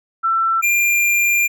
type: tone pair in turn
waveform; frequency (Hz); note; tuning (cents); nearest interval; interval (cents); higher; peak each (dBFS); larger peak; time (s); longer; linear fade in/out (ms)
sine / square; 1340 / 2393; E6 / D7; +28 / +32; minor seventh; 1004; second; -14; neither; 0.23-0.62 / 0.62-1.48; second; 20
effects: none